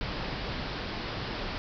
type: low-pass noise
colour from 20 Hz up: pink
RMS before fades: -35 dBFS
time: 0.01-1.58 s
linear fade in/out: 0 ms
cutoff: 5200 Hz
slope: 96 dB/octave
effects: none